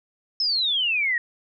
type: exponential sweep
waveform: sine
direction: down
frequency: 5310 to 1853 Hz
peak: -20 dBFS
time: 0.4-1.18 s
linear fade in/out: 2 ms
effects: none